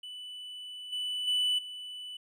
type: tone with level steps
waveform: triangle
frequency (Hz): 2982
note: F#7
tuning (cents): +13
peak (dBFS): -39 / -30 / -24 / -38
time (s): 0.03-2.17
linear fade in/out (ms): 5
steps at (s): 0.92 / 1.27 / 1.58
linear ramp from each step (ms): 10
effects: none

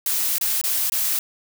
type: noise with dropouts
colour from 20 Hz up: blue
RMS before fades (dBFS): -22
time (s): 0.06-1.19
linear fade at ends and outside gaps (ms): 2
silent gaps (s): 0.383-0.411 / 0.614-0.638 / 0.898-0.92
effects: none

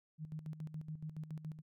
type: tone with tremolo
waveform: sine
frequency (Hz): 155.56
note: D#3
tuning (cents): 0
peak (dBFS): -40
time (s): 0.18-1.62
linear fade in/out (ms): 50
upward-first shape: square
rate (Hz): 7.1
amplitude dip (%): 70
effects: none

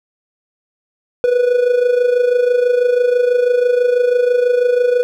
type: tone with amplitude modulation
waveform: triangle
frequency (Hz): 491.1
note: B4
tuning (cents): -10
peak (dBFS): -6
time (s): 1.24-5.03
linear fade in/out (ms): 0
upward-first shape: sine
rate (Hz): 26.1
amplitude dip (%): 65
effects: none

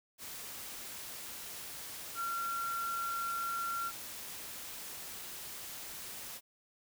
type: tone in noise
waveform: sine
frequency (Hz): 1371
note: F6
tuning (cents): -32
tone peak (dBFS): -34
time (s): 2.15-3.92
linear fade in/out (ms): 50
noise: white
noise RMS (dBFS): -45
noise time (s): 0.18-6.41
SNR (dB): +8
effects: none

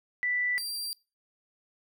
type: tone pair in turn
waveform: sine / sawtooth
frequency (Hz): 1975.5 / 4722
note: B6 / D8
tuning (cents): 0 / +9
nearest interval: octave + minor third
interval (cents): 1509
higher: second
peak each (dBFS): -26 / -30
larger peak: first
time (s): 0.23-0.58 / 0.58-0.93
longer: neither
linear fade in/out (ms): 0
effects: noise-tail reverb RT60 0.3 s tail -24 dB re dry

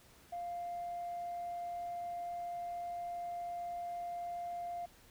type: tone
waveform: sine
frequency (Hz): 698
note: F5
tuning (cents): -1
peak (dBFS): -37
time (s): 0.32-4.86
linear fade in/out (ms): 10
effects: tanh soft clip ceiling -35 dBFS + pink hiss -62 dBFS RMS until 5.1 s

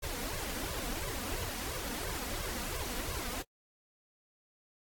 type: noise with flanger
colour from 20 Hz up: pink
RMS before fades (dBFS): -38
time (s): 0.02-3.43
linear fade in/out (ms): 20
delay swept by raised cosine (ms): 1.8 to 4.2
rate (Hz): 2.9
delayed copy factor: +0.95
effects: noise-tail reverb RT60 0.1 s tail -26 dB re dry + AAC 64 kbps

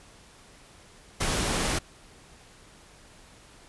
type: noise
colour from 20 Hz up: pink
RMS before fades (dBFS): -27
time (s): 1.2-1.79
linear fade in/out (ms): 10
effects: pink hiss -53 dBFS RMS until 3.68 s + resampled to 24000 Hz

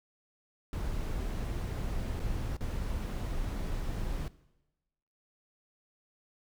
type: noise with dropouts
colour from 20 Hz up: brown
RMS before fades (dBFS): -34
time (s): 0.73-4.28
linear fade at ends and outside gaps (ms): 1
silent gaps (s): 2.195-2.2 / 2.567-2.608
effects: noise-tail reverb RT60 1.0 s tail -19 dB re dry

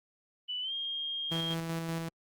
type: tone with pitch glide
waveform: sine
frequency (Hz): 2975 to 3226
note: F#7 to G7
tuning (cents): +9 to +49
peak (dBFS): -33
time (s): 0.48-1.55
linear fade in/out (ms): 20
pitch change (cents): +140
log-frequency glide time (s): 0.61-0.73
type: tone with tremolo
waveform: sawtooth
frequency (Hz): 164.81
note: E3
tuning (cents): 0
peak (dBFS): -28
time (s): 1.31-2.09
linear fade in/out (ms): 10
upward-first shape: square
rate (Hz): 5.2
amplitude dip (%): 30
effects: Opus 32 kbps

